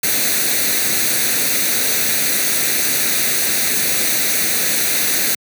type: noise with comb filter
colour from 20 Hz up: white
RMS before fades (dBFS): -17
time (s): 0.03-5.35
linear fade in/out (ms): 5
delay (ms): 0.48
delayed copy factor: +0.65
effects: high-pass 150 Hz 12 dB/octave